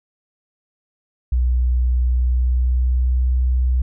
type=tone with pitch glide; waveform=sine; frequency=61.74 to 62.93 Hz; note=B1 to B1; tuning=0 to +33 cents; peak=-14 dBFS; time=1.32-3.82 s; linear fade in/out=5 ms; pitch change=+33 cents; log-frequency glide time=2.07-3.32 s; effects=none